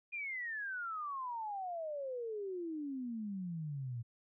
sine exponential sweep, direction down, 2459 to 114.1 Hz, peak -38 dBFS, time 0.12-4.03 s, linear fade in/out 20 ms, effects none

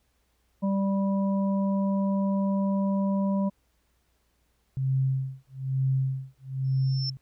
harmonic tone, 196 Hz, G3, in tune, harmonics 1 / 3 / 5, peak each -23 / -33 / -37 dBFS, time 0.62-3.5 s, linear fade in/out 20 ms
sine tone with tremolo, 132.9 Hz, C3, 27 cents sharp, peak -21 dBFS, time 4.77-7.17 s, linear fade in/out 0 ms, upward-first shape sine, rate 1.1 Hz, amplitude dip 100%
sine tone with exponential growth, 5350 Hz, E8, 25 cents sharp, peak -27 dBFS, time 6.64-7.1 s, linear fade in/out 5 ms, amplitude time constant 100 ms
effects added 60 Hz sine -70 dBFS peak until 7.21 s + pink hiss -72 dBFS RMS until 7.21 s

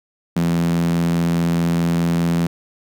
sawtooth tone with high-pass filter, 84.8 Hz, E2, 50 cents sharp, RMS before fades -18 dBFS, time 0.36-2.47 s, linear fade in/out 5 ms, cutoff 190 Hz, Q 7.8, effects none

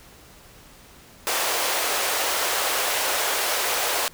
pink high-pass noise, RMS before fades -24 dBFS, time 1.27-4.08 s, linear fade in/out 0 ms, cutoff 470 Hz, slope 24 dB/octave, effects pink hiss -49 dBFS RMS until 4.13 s

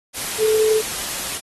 sine tone in noise, 434.8 Hz, A4, 21 cents flat, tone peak -14 dBFS, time 0.38-0.82 s, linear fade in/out 50 ms, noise white, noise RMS -26 dBFS, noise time 0.13-1.41 s, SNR +9 dB, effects AAC 32 kbps

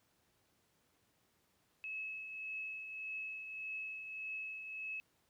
sine tone with tremolo, 2586 Hz, E7, 34 cents flat, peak -39 dBFS, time 1.84-5 s, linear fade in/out 0 ms, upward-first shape triangle, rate 1.7 Hz, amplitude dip 50%, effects pink hiss -75 dBFS RMS until 5.29 s + high-pass 80 Hz 12 dB/octave

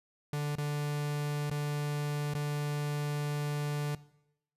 45% pulse tone with dropouts, 146.83 Hz, D3, in tune, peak -31 dBFS, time 0.33-3.95 s, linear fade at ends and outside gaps 2 ms, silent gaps 0.555-0.582 / 1.499-1.511 / 2.337-2.349 s, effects noise-tail reverb RT60 0.8 s tail -19 dB re dry + resampled to 32000 Hz

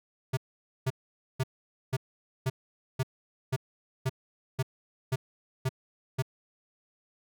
square tone bursts, 130.81 Hz, C3, in tune, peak -26 dBFS, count 12, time 0.33-6.224 s, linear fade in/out 10 ms, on 42 ms, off 490 ms, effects none

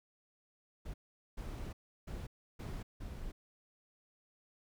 brown noise bursts at uneven times, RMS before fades -43 dBFS, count 5, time 0.85-0.94 / 1.37-1.73 / 2.07-2.27 / 2.59-2.83 / 3-3.32 s, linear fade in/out 10 ms, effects none

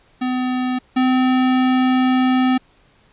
square tone pair in turn, 253.4 / 256.6 Hz, B3 / C4, +45 / -34 cents, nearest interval unison, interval 21 cents, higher second, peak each -19 / -14 dBFS, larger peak second, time 0.21-0.79 / 0.96-2.58 s, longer second, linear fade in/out 10 ms, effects pink hiss -55 dBFS RMS until 3.12 s + resampled to 8000 Hz

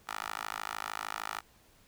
10% pulse tone with high-pass filter, 53.2 Hz, G#1, 42 cents sharp, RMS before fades -39 dBFS, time 0.07-1.41 s, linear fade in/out 20 ms, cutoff 1100 Hz, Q 2.3, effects pink hiss -63 dBFS RMS until 1.87 s

